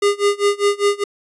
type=tone with tremolo; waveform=square; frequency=406.4 Hz; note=G#4; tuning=38 cents flat; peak=-12 dBFS; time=0.02-1.04 s; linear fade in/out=5 ms; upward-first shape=sine; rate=5 Hz; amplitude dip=95%; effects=resampled to 24000 Hz